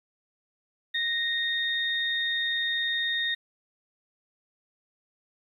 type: tone pair together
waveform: sine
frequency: 1864.7 / 3684 Hz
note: A#6 / A#7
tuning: 0 / -21 cents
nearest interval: octave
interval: 1179 cents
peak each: -28 dBFS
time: 0.94-3.35 s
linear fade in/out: 10 ms
effects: 10-bit